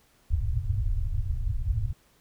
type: low-pass noise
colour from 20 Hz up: pink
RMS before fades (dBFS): -27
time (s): 0.3-1.93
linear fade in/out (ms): 10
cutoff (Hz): 120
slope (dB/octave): 96
effects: pink hiss -63 dBFS RMS until 2.2 s